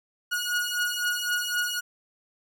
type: beating tone pair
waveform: sawtooth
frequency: 1447 / 1450.9 Hz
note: F#6 / F#6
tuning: -39 / -34 cents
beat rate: 3.9 Hz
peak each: -25 dBFS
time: 0.31-1.81 s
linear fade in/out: 20 ms
effects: none